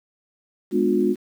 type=chord; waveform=sine; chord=G# diminished seventh; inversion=none; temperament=just; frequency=207.7 / 249.2 / 299 / 358.8 Hz; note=G#3 / B3 / D4 / F4; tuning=0 / +16 / +31 / +47 cents; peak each=-23 / -24 / -24 / -20 dBFS; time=0.71-1.16 s; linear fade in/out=50 ms; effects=8-bit